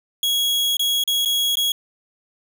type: tone with dropouts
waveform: 40% pulse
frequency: 3322 Hz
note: G#7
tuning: in tune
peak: -17 dBFS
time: 0.23-1.72 s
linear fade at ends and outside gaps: 2 ms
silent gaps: 0.769-0.794 / 1.038-1.076 / 1.25-1.257 / 1.555-1.57 s
effects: none